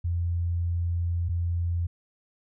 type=tone pair in turn; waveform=sine; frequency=86 / 86 Hz; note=F2 / F2; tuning=-26 / -26 cents; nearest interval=unison; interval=0 cents; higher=neither; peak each=-24 / -24 dBFS; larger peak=neither; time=0.04-1.29 / 1.29-1.87 s; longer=first; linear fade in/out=10 ms; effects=none